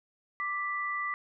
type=tone pair together; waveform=sine; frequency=1174.6 / 1975.5 Hz; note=D6 / B6; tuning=0 / 0 cents; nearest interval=major sixth; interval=900 cents; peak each=-33 / -33 dBFS; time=0.4-1.14 s; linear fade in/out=0 ms; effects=none